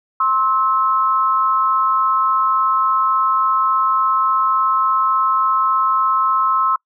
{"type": "tone pair together", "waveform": "sine", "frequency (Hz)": [1057.5, 1301], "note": ["C6", "E6"], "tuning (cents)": [18, -23], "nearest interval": "major third", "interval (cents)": 359, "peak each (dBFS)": [-16, -16], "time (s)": [0.2, 6.76], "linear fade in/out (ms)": 5, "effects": ["noise-tail reverb RT60 0.1 s tail -26 dB re dry"]}